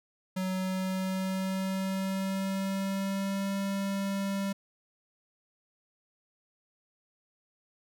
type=tone with pitch glide; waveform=square; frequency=186.8 to 196.65 Hz; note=F#3 to G3; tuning=+17 to +6 cents; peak=-30 dBFS; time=0.36-4.53 s; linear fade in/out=10 ms; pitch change=+89 cents; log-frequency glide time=0.52-3.55 s; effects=none